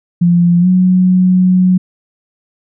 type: tone with pitch glide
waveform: sine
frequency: 173.4 to 183.6 Hz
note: F3 to F#3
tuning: -12 to -13 cents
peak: -6 dBFS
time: 0.21-1.78 s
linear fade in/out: 10 ms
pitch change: +99 cents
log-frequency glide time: 0.6-0.67 s
effects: none